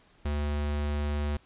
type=tone; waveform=square; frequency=73.42 Hz; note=D2; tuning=in tune; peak=-28 dBFS; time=0.25-1.37 s; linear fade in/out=5 ms; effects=pink hiss -61 dBFS RMS until 1.45 s + resampled to 8000 Hz